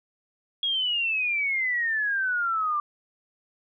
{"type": "exponential sweep", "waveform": "sine", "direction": "down", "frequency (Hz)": [3322, 1174.7], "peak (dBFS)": -23, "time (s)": [0.63, 2.8], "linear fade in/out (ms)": 2, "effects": []}